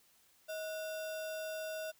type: tone with sample-and-hold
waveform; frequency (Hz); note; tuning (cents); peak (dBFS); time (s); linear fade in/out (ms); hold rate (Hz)
sine; 633; D#5; +30; -38; 0.48-1.92; 20; 2100
effects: white hiss -68 dBFS RMS until 1.99 s